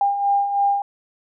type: beating tone pair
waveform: sine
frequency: 800 / 803.1 Hz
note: G5 / G5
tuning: +35 / +42 cents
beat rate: 3.1 Hz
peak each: -25 / -17 dBFS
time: 0.01-0.82 s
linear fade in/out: 2 ms
effects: none